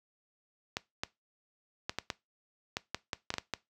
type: clicks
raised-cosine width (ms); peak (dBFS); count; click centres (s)
0.2; -15; 12; 0.769 / 1.035 / 1.895 / 1.986 / 2.102 / 2.769 / 2.946 / 3.132 / 3.304 / 3.34 / 3.383 / 3.537
effects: noise-tail reverb RT60 0.2 s tail -20 dB re dry + high-pass 60 Hz 12 dB/octave